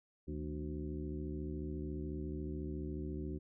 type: harmonic tone with a mistuned harmonic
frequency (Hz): 74.1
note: D2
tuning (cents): +16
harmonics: 1 / 2 / 3 / 4 / 5 / 7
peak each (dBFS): -42 / -45 / -47 / -45 / -46 / -60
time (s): 0.27-3.39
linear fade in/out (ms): 20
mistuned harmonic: 2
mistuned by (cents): +110
effects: none